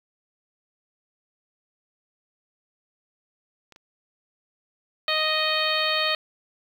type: clicks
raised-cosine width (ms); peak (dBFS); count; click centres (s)
0.2; -31; 2; 3.723 / 3.761
type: harmonic tone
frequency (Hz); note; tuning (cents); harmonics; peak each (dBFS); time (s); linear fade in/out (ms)
622.3; D#5; 0; 1 / 2 / 3 / 4 / 5 / 6 / 7; -29 / -29 / -29 / -29 / -29 / -29 / -29; 5.08-6.15; 2
effects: 8-bit